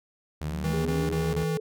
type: linear sweep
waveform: sine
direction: up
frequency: 138.8 to 320 Hz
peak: -32 dBFS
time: 0.41-1.17 s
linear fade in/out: 50 ms
type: tone with vibrato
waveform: sawtooth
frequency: 75.9 Hz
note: D#2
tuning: 42 cents flat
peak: -28 dBFS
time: 0.41-1.44 s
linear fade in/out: 0 ms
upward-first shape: triangle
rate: 9.6 Hz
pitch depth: 12 cents each way
type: tone bursts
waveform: square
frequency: 161.1 Hz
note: E3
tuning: 39 cents flat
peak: -27 dBFS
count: 4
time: 0.64-1.573 s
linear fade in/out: 2 ms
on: 210 ms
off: 31 ms
type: tone with pitch glide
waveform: sine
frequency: 409.3 to 433.6 Hz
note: G#4 to A4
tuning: -25 to -25 cents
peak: -30 dBFS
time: 0.73-1.6 s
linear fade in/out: 5 ms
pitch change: +100 cents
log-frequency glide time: 1.11-1.48 s
effects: none